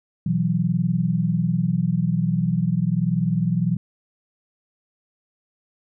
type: chord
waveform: sine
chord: B suspended fourth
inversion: none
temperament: equal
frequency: 123.47 / 164.81 / 185 Hz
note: B2 / E3 / F#3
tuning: 0 / 0 / 0 cents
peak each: -25 / -21 / -23 dBFS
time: 0.26-3.77 s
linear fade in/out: 5 ms
effects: none

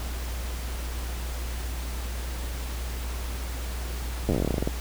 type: slowing click train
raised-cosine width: 2 ms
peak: -12 dBFS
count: 17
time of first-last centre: 4.29-4.675 s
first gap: 9 ms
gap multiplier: 1.12
effects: added 60 Hz sine -30 dBFS peak until 4.8 s + pink hiss -39 dBFS RMS until 4.8 s

